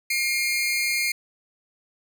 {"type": "tone pair together", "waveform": "sawtooth", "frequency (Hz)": [2134, 2395], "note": ["C7", "D7"], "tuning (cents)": [34, 33], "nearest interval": "major second", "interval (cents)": 199, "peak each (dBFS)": [-20, -24], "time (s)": [0.1, 1.12], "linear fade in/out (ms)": 5, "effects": []}